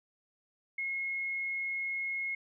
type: tone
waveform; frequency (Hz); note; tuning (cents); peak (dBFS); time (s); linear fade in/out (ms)
sine; 2164; C#7; -42; -32; 0.78-2.35; 5
effects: none